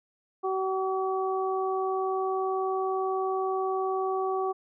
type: harmonic tone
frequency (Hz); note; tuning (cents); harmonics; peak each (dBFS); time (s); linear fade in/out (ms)
379.7; F#4; +45; 1 / 2 / 3; -28 / -31 / -33; 0.43-4.53; 20
effects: none